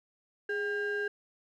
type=ring-modulated tone; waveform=triangle; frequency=597 Hz; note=D5; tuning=28 cents sharp; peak=-25 dBFS; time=0.49-1.08 s; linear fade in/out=5 ms; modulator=1010 Hz; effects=none